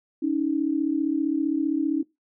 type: tone pair together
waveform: sine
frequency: 281.5 / 316.8 Hz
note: C#4 / D#4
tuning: +27 / +31 cents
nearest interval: major second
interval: 204 cents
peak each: -24 dBFS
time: 0.22-2.03 s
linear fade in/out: 10 ms
effects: noise-tail reverb RT60 0.2 s tail -20 dB re dry